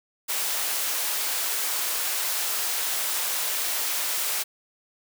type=high-pass noise; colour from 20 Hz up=white; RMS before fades=-27 dBFS; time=0.28-4.44 s; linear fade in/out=20 ms; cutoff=530 Hz; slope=12 dB/octave; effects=none